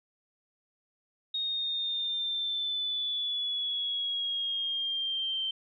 sine exponential sweep, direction down, 3729 to 3117 Hz, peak -29 dBFS, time 1.34-5.51 s, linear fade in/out 5 ms, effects none

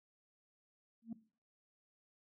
sine tone with exponential growth, 228 Hz, A#3, 38 cents flat, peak -35 dBFS, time 1.02-1.13 s, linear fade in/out 5 ms, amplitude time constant 23 ms, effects noise-tail reverb RT60 0.4 s tail -18 dB re dry + tanh soft clip ceiling -37 dBFS

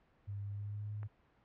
sine tone with pitch glide, 100.8 to 104.9 Hz, G2 to G#2, +49 to +18 cents, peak -39 dBFS, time 0.27-1.08 s, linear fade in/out 20 ms, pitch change +69 cents, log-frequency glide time 0.45-0.92 s
click, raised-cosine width 0.5 ms, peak -37 dBFS, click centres 1.031 s
effects pink hiss -70 dBFS RMS until 1.44 s + low-pass 2000 Hz 12 dB/octave

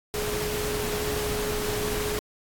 sine tone in noise, 420 Hz, G#4, 19 cents sharp, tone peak -29 dBFS, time 0.14-2.19 s, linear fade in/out 0 ms, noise pink, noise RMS -31 dBFS, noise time 0.14-2.19 s, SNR -1 dB, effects AAC 64 kbps

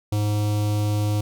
square tone with notch filter, 104.7 Hz, G#2, 15 cents sharp, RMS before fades -22 dBFS, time 0.12-1.21 s, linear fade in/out 5 ms, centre 1700 Hz, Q 0.9, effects none

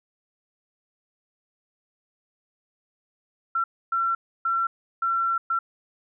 sine tone bursts at uneven times, 1355 Hz, E6, 47 cents sharp, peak -21 dBFS, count 5, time 3.55-3.64 / 3.92-4.15 / 4.45-4.67 / 5.02-5.38 / 5.5-5.59 s, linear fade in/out 5 ms, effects none

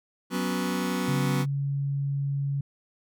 sawtooth chord, F# suspended fourth, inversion none, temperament just, 185 / 246.7 / 277.5 Hz, F#3 / B3 / C#4, 0 / -2 / +2 cents, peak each -25 / -26 / -28 dBFS, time 0.3-1.46 s, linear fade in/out 50 ms
sine tone, 140 Hz, C#3, 18 cents sharp, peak -25 dBFS, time 1.08-2.61 s, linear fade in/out 5 ms
effects none

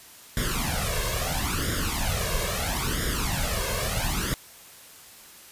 pink noise with flanger, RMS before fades -27 dBFS, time 0.37-4.34 s, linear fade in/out 0 ms, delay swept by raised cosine 0.57 to 1.87 ms, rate 0.75 Hz, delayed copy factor +0.8, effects white hiss -48 dBFS RMS until 5.51 s + resampled to 32000 Hz

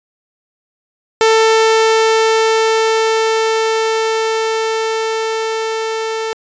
sawtooth tone with level ramp, 444.9 Hz, A4, 19 cents sharp, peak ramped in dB -4 to -14 dBFS, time 1.21-6.33 s, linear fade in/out 0 ms, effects resampled to 16000 Hz

